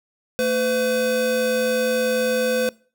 square tone pair together, 225.4 / 506 Hz, A3 / B4, +42 / +42 cents, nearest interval octave + major second, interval 1400 cents, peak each -27 / -20 dBFS, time 0.39-2.69 s, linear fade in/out 0 ms, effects noise-tail reverb RT60 0.4 s tail -23 dB re dry

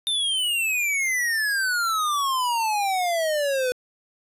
square exponential sweep, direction down, 3625 to 493.9 Hz, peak -22 dBFS, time 0.07-3.72 s, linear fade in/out 0 ms, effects resampled to 32000 Hz

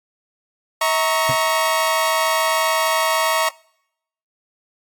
sawtooth chord, A# diminished, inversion second, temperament equal with one note detuned, 643.8 / 932.3 / 1108.7 Hz, E5 / A#5 / C#6, -41 / 0 / 0 cents, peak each -17 dBFS, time 0.81-3.49 s, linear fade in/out 5 ms
click train, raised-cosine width 0.3 ms, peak -24 dBFS, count 9, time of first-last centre 1.27-2.88 s, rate 4.97 Hz
35% pulse tone with exponential decay, 130 Hz, C3, 11 cents flat, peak -17 dBFS, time 1.29-1.37 s, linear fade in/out 5 ms, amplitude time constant 17 ms
effects noise-tail reverb RT60 0.8 s tail -25 dB re dry + AAC 64 kbps

